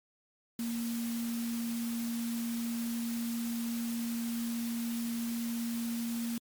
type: tone in noise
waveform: sine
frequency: 232.9 Hz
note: A#3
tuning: 1 cent flat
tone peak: -32 dBFS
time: 0.59-6.38 s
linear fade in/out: 2 ms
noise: white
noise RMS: -44 dBFS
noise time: 0.59-6.38 s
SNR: +9 dB
effects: MP3 96 kbps